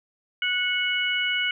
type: harmonic tone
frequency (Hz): 735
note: F#5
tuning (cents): -12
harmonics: 2 / 3 / 4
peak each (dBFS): -28 / -26 / -26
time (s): 0.42-1.51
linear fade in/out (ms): 2
effects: none